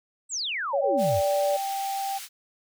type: exponential sweep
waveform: sine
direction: down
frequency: 8430 to 74.5 Hz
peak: -27 dBFS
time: 0.29-1.22 s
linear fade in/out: 50 ms
type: tone with pitch glide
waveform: sine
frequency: 559 to 580.7 Hz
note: C#5 to D5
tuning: +14 to -20 cents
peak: -22 dBFS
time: 0.73-1.57 s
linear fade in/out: 10 ms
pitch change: +66 cents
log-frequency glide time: 0.94-1.03 s
type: tone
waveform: sine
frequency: 785 Hz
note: G5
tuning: 2 cents sharp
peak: -27 dBFS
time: 0.81-2.19 s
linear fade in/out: 20 ms
type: high-pass noise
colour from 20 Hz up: pink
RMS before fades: -39 dBFS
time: 0.97-2.29 s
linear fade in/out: 50 ms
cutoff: 2600 Hz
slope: 12 dB/octave
effects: none